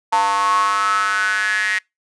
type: tone with high-pass filter sweep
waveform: square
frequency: 99.6 Hz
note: G2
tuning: 28 cents sharp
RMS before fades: -18 dBFS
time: 0.12-1.79 s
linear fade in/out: 10 ms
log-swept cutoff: 900 to 1900 Hz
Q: 8.8
effects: noise-tail reverb RT60 0.2 s tail -26 dB re dry + resampled to 22050 Hz